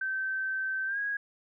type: tone with pitch glide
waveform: sine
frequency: 1547 to 1648.5 Hz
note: G6 to G#6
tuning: -23 to -13 cents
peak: -29 dBFS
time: 0.01-1.17 s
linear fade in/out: 5 ms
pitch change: +110 cents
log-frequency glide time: 0.86-0.99 s
effects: none